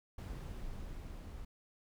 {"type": "noise with level ramp", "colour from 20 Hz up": "brown", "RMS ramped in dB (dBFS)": [-42, -47], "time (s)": [0.18, 1.45], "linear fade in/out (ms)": 5, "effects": []}